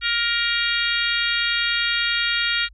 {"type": "harmonic tone with a mistuned harmonic", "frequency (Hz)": 469.8, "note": "A#4", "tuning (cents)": 13, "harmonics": [3, 4, 5, 6, 7, 8, 9], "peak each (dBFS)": [-25, -26, -27, -28, -28, -29, -30], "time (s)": [0.01, 2.69], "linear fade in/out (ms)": 50, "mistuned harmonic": 9, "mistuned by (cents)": 31, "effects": ["added 50 Hz sine -45 dBFS peak until 2.73 s"]}